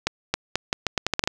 accelerating click train, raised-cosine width 0.2 ms, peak -4 dBFS, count 11, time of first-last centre 0.07-1.275 s, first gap 270 ms, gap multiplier 0.8, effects none

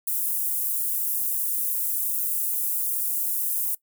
pink high-pass noise, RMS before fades -26 dBFS, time 0.07-3.75 s, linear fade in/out 5 ms, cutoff 11000 Hz, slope 24 dB/octave, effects noise-tail reverb RT60 0.1 s tail -20 dB re dry

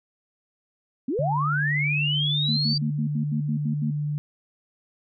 sine linear sweep, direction up, 226.4 to 4699 Hz, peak -23 dBFS, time 1.08-2.78 s, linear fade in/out 5 ms
sine tone with pitch glide, 146.8 to 147.99 Hz, D3 to D3, 0 to +14 cents, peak -24 dBFS, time 1.19-4.18 s, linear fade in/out 0 ms, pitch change +14 cents, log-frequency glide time 1.36-3.12 s
sine tone bursts, 225.5 Hz, A3, 43 cents sharp, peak -25 dBFS, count 9, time 2.48-3.909 s, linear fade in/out 10 ms, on 93 ms, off 74 ms
effects none

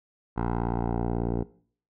10% pulse tone with low-pass filter sweep, 58.3 Hz, A#1, 1 cent sharp, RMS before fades -28 dBFS, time 0.36-1.44 s, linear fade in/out 20 ms, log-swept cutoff 1100 to 530 Hz, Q 2, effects noise-tail reverb RT60 0.5 s tail -19 dB re dry

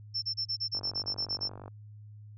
sine tone bursts, 5360 Hz, E8, 28 cents sharp, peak -29 dBFS, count 12, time 0.14-1.489 s, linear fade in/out 20 ms, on 84 ms, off 31 ms
click train, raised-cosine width 1 ms, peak -31 dBFS, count 46, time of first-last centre 0.75-1.68 s, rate 48.4 Hz
effects added 105 Hz sine -46 dBFS peak until 2.37 s

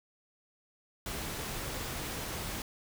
pink noise, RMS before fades -38 dBFS, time 1.06-2.62 s, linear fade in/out 2 ms, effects none

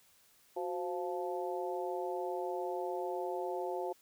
harmonic tone with a mistuned harmonic, 174.61 Hz, F3, in tune, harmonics 2 / 3 / 4 / 5, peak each -38 / -40 / -41 / -42 dBFS, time 0.56-3.93 s, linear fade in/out 10 ms, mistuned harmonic 2, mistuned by +86 cents, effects white hiss -66 dBFS RMS until 4.01 s

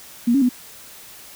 sine tone with pitch steps, 236.9 / 276.5 / 248 Hz, A#3 / C#4 / B3, +28 / -4 / +7 cents, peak -13 dBFS, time 0.27-0.492 s, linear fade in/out 10 ms, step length 74 ms, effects white hiss -42 dBFS RMS until 1.35 s

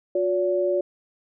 sine tone pair together, 360 / 571.5 Hz, F#4 / D5, -47 / -47 cents, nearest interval minor sixth, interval 800 cents, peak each -23 / -22 dBFS, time 0.15-0.81 s, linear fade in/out 5 ms, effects none

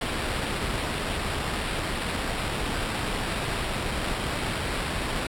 pink noise with sample-and-hold, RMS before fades -29 dBFS, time 0.01-5.27 s, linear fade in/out 5 ms, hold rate 6300 Hz, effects low-pass 12000 Hz 12 dB/octave

